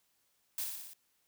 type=noise with echo; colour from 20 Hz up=blue; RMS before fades=-36 dBFS; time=0.58-0.64 s; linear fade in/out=2 ms; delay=59 ms; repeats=5; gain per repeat=-3 dB; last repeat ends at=0.935 s; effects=white hiss -75 dBFS RMS until 1.27 s